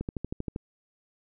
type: click train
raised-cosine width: 3 ms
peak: -19 dBFS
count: 8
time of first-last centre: 0.01-0.561 s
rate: 12.7 Hz
effects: none